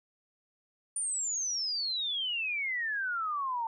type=exponential sweep; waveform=sine; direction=down; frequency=9397 to 892 Hz; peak=-30 dBFS; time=0.96-3.67 s; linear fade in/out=2 ms; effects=none